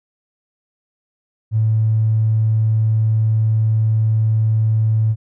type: tone with tanh clipping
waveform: triangle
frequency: 110 Hz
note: A2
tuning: in tune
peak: -12 dBFS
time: 1.51-5.16 s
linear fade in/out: 50 ms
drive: 2 dB
effects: none